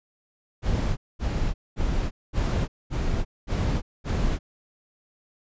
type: noise bursts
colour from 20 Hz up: brown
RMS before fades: -24 dBFS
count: 7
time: 0.62-4.39 s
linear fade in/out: 50 ms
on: 350 ms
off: 220 ms
effects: resampled to 16000 Hz